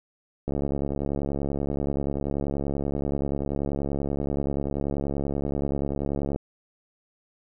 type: click train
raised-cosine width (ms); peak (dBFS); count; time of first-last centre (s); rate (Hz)
2; -15; 415; 0.48-6.361; 70.4
effects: none